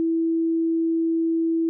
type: tone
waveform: sine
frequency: 328.6 Hz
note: E4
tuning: 5 cents flat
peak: -19 dBFS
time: 0-1.69 s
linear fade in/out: 0 ms
effects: none